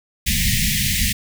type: band-stop noise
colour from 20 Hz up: pink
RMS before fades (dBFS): -19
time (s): 0.26-1.13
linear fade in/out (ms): 10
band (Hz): 230 to 1800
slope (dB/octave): 96
effects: none